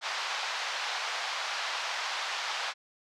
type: band-pass noise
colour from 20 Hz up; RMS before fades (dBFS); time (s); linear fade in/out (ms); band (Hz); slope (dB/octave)
pink; -34; 0.01-2.74; 50; 770 to 5400; 24
effects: none